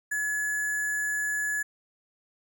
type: tone with sample-and-hold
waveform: sine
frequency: 1700 Hz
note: G#6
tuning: 40 cents sharp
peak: -26 dBFS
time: 0.11-1.63 s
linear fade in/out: 10 ms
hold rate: 8820 Hz
effects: none